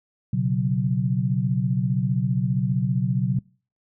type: chord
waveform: sine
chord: B suspended second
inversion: none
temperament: equal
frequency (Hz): 123.47 / 138.59 / 185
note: B2 / C#3 / F#3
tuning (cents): 0 / 0 / 0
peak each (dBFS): -24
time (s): 0.33-3.39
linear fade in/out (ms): 5
effects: noise-tail reverb RT60 0.4 s tail -24 dB re dry